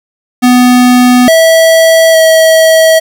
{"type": "tone with pitch steps", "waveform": "square", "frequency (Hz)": [248.3, 652, 644], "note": ["B3", "E5", "E5"], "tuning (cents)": [9, -19, -41], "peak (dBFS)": -3, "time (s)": [0.42, 3], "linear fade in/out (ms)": 20, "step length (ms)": 860, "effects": ["7-bit"]}